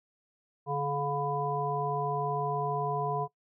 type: harmonic tone with a mistuned harmonic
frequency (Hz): 142.3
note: C#3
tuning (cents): +46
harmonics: 1 / 3 / 5 / 7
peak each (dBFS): -34 / -34 / -34 / -34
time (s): 0.66-3.28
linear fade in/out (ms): 50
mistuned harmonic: 1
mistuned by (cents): +29
effects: noise-tail reverb RT60 0.1 s tail -20 dB re dry